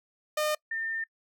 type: tone pair in turn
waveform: sawtooth / sine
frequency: 608 / 1805.7 Hz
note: D#5 / A6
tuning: -40 / +44 cents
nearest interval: octave + perfect fifth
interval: 1884 cents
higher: second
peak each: -22 / -30 dBFS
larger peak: first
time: 0.37-0.55 / 0.71-1.04 s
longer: second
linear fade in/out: 5 ms
effects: noise-tail reverb RT60 0.1 s tail -25 dB re dry